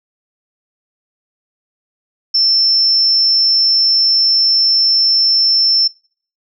sine tone, 5350 Hz, E8, 25 cents sharp, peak -9 dBFS, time 2.34-5.88 s, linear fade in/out 10 ms, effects noise-tail reverb RT60 0.5 s tail -24 dB re dry

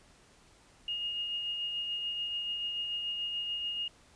sine tone with tremolo, 2852 Hz, F7, 36 cents sharp, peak -31 dBFS, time 0.88-3.88 s, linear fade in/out 2 ms, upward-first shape triangle, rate 6.9 Hz, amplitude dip 35%, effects pink hiss -61 dBFS RMS until 4.15 s + resampled to 22050 Hz

